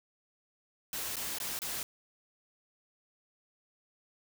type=noise with dropouts; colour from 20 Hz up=white; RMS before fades=-37 dBFS; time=0.93-1.83 s; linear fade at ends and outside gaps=1 ms; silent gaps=1.158-1.167 / 1.385-1.401 / 1.59-1.618 s; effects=none